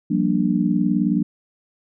sine chord, G minor seventh, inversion third, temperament just, 176.4 / 196 / 235.2 / 294 Hz, F3 / G3 / Bb3 / D4, +18 / 0 / +16 / +2 cents, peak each -22 dBFS, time 0.1-1.23 s, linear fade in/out 10 ms, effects none

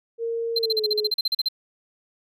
sine tone with pitch glide, 461.3 to 423 Hz, A#4 to G#4, -18 to +32 cents, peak -24 dBFS, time 0.18-1.11 s, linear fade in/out 50 ms, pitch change -150 cents, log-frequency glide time 0.57-0.87 s
triangle tone bursts, 4118 Hz, C8, 28 cents flat, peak -18 dBFS, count 14, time 0.56-1.486 s, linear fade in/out 5 ms, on 29 ms, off 40 ms
effects none

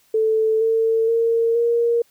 sine tone with pitch steps, 440 / 449.5 / 459.2 / 469.1 Hz, A4 / A4 / A#4 / A#4, 0 / +37 / -26 / +11 cents, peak -15 dBFS, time 0.14-2.02 s, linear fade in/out 5 ms, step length 470 ms, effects white hiss -59 dBFS RMS until 2.1 s

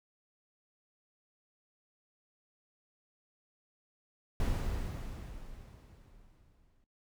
brown noise with exponential decay, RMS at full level -30 dBFS, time 4.4-6.84 s, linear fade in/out 1 ms, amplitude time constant 530 ms, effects noise-tail reverb RT60 0.1 s tail -17 dB re dry

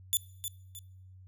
5% pulse tone with echo, 3491 Hz, A7, 14 cents flat, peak -17 dBFS, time 0.13-0.17 s, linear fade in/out 0 ms, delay 310 ms, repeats 2, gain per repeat -9 dB, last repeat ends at 0.79 s, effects noise-tail reverb RT60 0.8 s tail -23 dB re dry + added 93 Hz sine -50 dBFS peak until 1.27 s

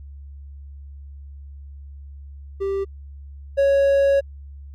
triangle tone pair in turn, 392 / 554.4 Hz, G4 / C#5, 0 / 0 cents, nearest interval tritone, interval 600 cents, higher second, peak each -19 / -12 dBFS, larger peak second, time 2.6-2.85 / 3.57-4.21 s, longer second, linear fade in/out 20 ms, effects added 70 Hz sine -36 dBFS peak until 4.74 s

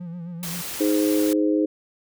triangle tone with vibrato, 172 Hz, F3, 26 cents flat, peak -29 dBFS, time 0-0.62 s, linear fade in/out 10 ms, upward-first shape sine, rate 7.6 Hz, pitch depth 66 cents each way
white noise, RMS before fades -32 dBFS, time 0.43-1.33 s, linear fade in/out 0 ms
harmonic tone, 103.83 Hz, G#2, in tune, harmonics 3 / 4 / 5, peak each -19 / -25 / -26 dBFS, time 0.8-1.66 s, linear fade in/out 10 ms
effects none

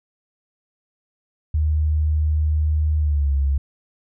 sine tone with pitch glide, 76.7 to 69.13 Hz, D#2 to C#2, -24 to -4 cents, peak -16 dBFS, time 1.54-3.58 s, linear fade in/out 5 ms, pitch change -180 cents, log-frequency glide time 2.98-3.33 s, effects none

